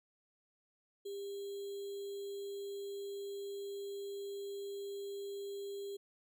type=tone with sample-and-hold; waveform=sine; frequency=399.1 Hz; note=G4; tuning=31 cents sharp; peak=-40 dBFS; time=1.05-5.97 s; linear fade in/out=10 ms; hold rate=3675 Hz; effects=none